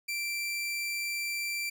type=tone; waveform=sawtooth; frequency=2349 Hz; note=D7; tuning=in tune; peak=-28 dBFS; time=0.08-1.7 s; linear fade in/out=10 ms; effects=none